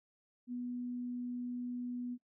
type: tone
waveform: sine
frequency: 245.4 Hz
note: B3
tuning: 11 cents flat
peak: -37 dBFS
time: 0.47-2.18 s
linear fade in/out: 50 ms
effects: noise-tail reverb RT60 0.1 s tail -19 dB re dry